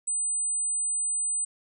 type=tone; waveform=sine; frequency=8100 Hz; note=B8; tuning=43 cents sharp; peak=-25 dBFS; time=0.07-1.45 s; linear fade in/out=10 ms; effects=none